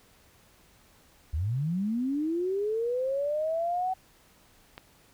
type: linear sweep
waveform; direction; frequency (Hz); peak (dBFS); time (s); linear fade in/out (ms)
sine; up; 68.3 to 758; -26; 1.33-3.94; 10
type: click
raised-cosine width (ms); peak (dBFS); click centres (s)
0.3; -25; 4.779
effects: pink hiss -60 dBFS RMS until 5.13 s